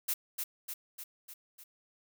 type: noise with echo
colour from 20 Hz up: blue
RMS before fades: -32 dBFS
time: 0.08-0.14 s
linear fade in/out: 10 ms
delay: 300 ms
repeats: 5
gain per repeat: -4 dB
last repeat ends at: 1.64 s
effects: none